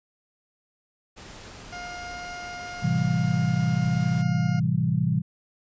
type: noise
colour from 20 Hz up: pink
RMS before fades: -43 dBFS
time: 1.16-4.23 s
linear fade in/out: 20 ms
type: tone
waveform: 20% pulse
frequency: 709 Hz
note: F5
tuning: 26 cents sharp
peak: -30 dBFS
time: 1.72-4.6 s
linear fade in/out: 10 ms
type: chord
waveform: sine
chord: A minor seventh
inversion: none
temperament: equal with one note detuned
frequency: 110 / 130.81 / 165.48 / 196 Hz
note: A2 / C3 / E3 / G3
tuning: 0 / 0 / +7 / 0 cents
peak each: -29 / -25 / -24 / -29 dBFS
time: 2.82-5.22 s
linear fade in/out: 20 ms
effects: resampled to 16000 Hz